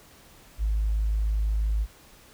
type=tone; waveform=sine; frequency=53 Hz; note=G#1; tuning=36 cents sharp; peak=-21 dBFS; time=0.58-1.87 s; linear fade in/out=50 ms; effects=tanh soft clip ceiling -18 dBFS + pink hiss -53 dBFS RMS until 2.33 s